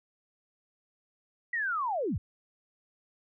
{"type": "linear sweep", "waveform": "sine", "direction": "down", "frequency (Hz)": [1960, 52], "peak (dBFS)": -28, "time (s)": [1.53, 2.18], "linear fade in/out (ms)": 5, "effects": []}